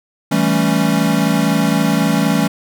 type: chord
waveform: square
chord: A dominant seventh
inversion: second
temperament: equal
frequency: 164.81 / 196 / 220 / 277.2 Hz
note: E3 / G3 / A3 / C#4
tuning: 0 / 0 / 0 / 0 cents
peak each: -19 dBFS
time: 0.31-2.48 s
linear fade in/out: 10 ms
effects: none